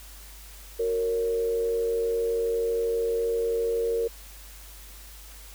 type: tone with frequency modulation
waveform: sine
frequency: 461.3 Hz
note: A#4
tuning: 18 cents flat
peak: -23 dBFS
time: 0.79-4.08 s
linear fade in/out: 10 ms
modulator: 92.3 Hz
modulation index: 0.47
effects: added 50 Hz sine -45 dBFS peak until 5.54 s + white hiss -48 dBFS RMS until 5.54 s